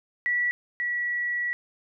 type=tone pair in turn; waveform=sine; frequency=1947 / 1937.1 Hz; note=B6 / B6; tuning=-25 / -34 cents; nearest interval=unison; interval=9 cents; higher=first; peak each=-22 / -25 dBFS; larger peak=first; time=0.26-0.51 / 0.8-1.53 s; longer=second; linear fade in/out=0 ms; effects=none